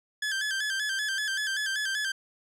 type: tone with vibrato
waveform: sawtooth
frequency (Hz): 1638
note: G#6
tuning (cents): -24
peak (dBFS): -24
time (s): 0.22-2.12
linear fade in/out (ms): 5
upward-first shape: square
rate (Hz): 5.2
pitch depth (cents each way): 73
effects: low-pass 9000 Hz 12 dB/octave